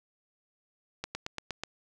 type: slowing click train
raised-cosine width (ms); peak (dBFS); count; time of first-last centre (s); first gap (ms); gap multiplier
0.2; -17; 6; 1.04-1.636; 110; 1.04
effects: none